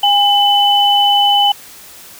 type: tone pair together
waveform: sine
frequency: 812 / 3008 Hz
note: G#5 / F#7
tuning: -39 / +28 cents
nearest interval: octave + major seventh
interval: 2267 cents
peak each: -11 dBFS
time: 0.03-1.52 s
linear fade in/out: 5 ms
effects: white hiss -37 dBFS RMS until 2.19 s